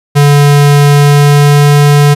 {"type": "tone with pitch glide", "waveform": "square", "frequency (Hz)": [144.2, 145.2], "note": ["D3", "D3"], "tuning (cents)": [-31, -19], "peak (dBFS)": -3, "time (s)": [0.15, 2.15], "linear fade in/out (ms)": 20, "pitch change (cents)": 12, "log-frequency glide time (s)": [0.87, 1.73], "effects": ["resampled to 32000 Hz"]}